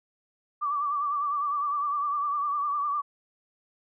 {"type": "tone with vibrato", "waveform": "sine", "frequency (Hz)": 1162, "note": "D6", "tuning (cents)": -19, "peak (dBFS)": -25, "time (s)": [0.61, 3.02], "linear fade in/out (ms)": 20, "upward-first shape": "sine", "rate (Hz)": 9.9, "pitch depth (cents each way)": 61, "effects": []}